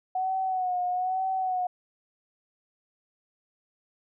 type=tone with vibrato; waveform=sine; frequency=740 Hz; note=F#5; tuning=in tune; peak=-25 dBFS; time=0.15-1.67 s; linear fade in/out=5 ms; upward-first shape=sine; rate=1.1 Hz; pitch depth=49 cents each way; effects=none